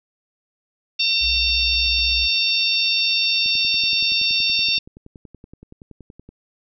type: harmonic tone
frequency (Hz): 908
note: A#5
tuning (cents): -46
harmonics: 3 / 4 / 5 / 6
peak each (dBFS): -21 / -22 / -23 / -24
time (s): 0.99-4.79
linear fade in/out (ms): 10
type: tone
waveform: sine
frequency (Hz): 62.6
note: B1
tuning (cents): +24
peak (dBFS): -26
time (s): 1.2-2.29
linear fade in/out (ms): 50
type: click train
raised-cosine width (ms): 3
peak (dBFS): -28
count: 31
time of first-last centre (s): 3.46-6.29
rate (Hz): 10.6
effects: none